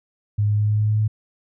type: tone with pitch steps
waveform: sine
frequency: 104 / 104.6 / 105.21 / 105.82 / 106.43 / 107.05 / 107.67 Hz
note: G#2 / G#2 / G#2 / G#2 / G#2 / A2 / A2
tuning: +3 / +13 / +23 / +33 / +43 / -47 / -37 cents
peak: -16 dBFS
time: 0.38-1.08 s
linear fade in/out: 10 ms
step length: 100 ms
effects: none